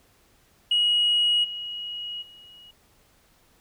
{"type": "tone with level steps", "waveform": "sine", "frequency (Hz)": 2899, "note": "F#7", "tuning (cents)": -36, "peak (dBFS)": [-17, -31, -46], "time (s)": [0.71, 2.71], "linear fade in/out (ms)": 5, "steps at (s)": [1.43, 2.21], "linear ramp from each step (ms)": 20, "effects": ["tanh soft clip ceiling -15 dBFS", "pink hiss -61 dBFS RMS until 3.6 s"]}